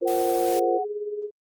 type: chord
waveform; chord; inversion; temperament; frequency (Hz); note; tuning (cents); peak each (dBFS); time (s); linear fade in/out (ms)
sine; F suspended fourth; none; equal; 349.2 / 466.2 / 523.3; F4 / Bb4 / C5; 0 / 0 / 0; -25 / -26 / -26; 0.01-0.79; 20
type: tone with pitch glide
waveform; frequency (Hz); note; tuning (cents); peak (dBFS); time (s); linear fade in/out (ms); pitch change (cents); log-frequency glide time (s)
sine; 752 to 740.8; F#5 to F#5; +28 to +2; -25; 0.05-0.85; 20; -26; 0.26-0.53
type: noise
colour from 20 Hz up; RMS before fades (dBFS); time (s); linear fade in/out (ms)
white; -36; 0.07-0.6; 10
type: tone with tremolo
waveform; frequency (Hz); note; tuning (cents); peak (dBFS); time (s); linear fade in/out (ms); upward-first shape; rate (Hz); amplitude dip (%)
sine; 416.4; G#4; +5; -25; 0.51-1.31; 50; triangle; 18; 65
effects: Opus 24 kbps